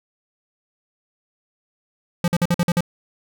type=tone bursts; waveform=square; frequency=173.9 Hz; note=F3; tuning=7 cents flat; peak=-16 dBFS; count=7; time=2.24-2.807 s; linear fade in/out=2 ms; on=39 ms; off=49 ms; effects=none